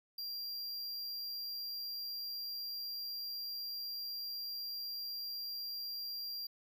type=tone; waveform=square; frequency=4756 Hz; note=D8; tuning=21 cents sharp; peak=-40 dBFS; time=0.18-6.47 s; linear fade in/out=5 ms; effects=none